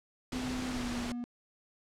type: noise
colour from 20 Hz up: pink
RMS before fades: -39 dBFS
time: 0.32-1.12 s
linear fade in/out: 2 ms
type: tone with pitch glide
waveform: triangle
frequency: 253.1 to 241.5 Hz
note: B3 to B3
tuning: +43 to -39 cents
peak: -33 dBFS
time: 0.33-1.24 s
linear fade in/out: 0 ms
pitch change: -82 cents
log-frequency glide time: 0.69-0.9 s
effects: low-pass 7000 Hz 12 dB/octave